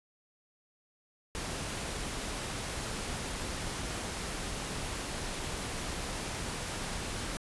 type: noise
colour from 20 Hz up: pink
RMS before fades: -37 dBFS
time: 1.35-7.37 s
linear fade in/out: 0 ms
effects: resampled to 24000 Hz